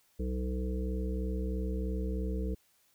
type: harmonic tone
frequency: 63.1 Hz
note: B1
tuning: 38 cents sharp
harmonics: 1 / 3 / 5 / 7 / 8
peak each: -32 / -38 / -42 / -41 / -47 dBFS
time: 0.19-2.55 s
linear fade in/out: 10 ms
effects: white hiss -69 dBFS RMS until 2.94 s